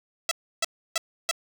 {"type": "tone bursts", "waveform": "5% pulse", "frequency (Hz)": 659.3, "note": "E5", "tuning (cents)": 0, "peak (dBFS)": -11, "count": 4, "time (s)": [0.29, 1.312], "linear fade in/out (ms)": 2, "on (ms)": 23, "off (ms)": 310, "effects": []}